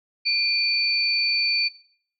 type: tone pair together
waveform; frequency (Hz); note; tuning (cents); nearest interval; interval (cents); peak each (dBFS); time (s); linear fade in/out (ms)
sine; 2400 / 4531; D7 / C#8; +37 / +37; major seventh; 1100; -24 / -21; 0.25-1.69; 20
effects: noise-tail reverb RT60 0.6 s tail -19 dB re dry